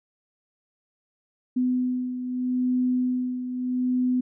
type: beating tone pair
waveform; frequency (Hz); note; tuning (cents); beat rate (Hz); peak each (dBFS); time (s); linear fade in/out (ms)
sine; 251.4 / 252.19; B3 / B3; +31 / +36; 0.79; -23 / -30; 1.56-4.21; 10
effects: none